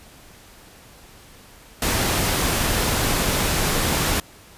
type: noise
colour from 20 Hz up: pink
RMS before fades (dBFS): -21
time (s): 1.82-4.2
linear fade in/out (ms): 2
effects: pink hiss -47 dBFS RMS until 4.57 s + resampled to 32000 Hz